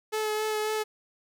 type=tone with vibrato; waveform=sawtooth; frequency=430 Hz; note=A4; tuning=40 cents flat; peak=-23 dBFS; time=0.12-0.84 s; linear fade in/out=20 ms; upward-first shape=sine; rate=3.7 Hz; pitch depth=15 cents each way; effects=none